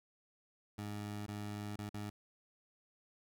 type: tone with dropouts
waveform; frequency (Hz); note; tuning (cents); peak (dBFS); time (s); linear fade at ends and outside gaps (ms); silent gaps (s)
20% pulse; 103.83; G#2; 0; -36; 0.78-2.1; 5; 1.264-1.281 / 1.76-1.788 / 1.893-1.942
effects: none